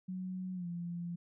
sine tone with pitch glide, 185 to 172.61 Hz, F#3 to F3, 0 to -20 cents, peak -37 dBFS, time 0.08-1.16 s, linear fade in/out 10 ms, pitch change -120 cents, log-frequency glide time 0.54-0.67 s, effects none

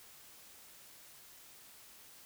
silence, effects white hiss -57 dBFS RMS until 2.25 s

